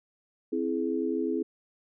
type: chord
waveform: sine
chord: C augmented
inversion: none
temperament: equal with one note detuned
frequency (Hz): 261.6 / 329.6 / 421.6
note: C4 / E4 / G#4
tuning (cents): 0 / 0 / +26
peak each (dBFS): -31 / -30 / -31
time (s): 0.52-1.43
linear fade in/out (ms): 10
effects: none